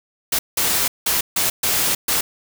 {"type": "noise bursts at uneven times", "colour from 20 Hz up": "white", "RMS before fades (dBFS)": -19, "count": 6, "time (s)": [[0.32, 0.39], [0.57, 0.88], [1.06, 1.21], [1.36, 1.5], [1.63, 1.95], [2.08, 2.21]], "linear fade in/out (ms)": 5, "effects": []}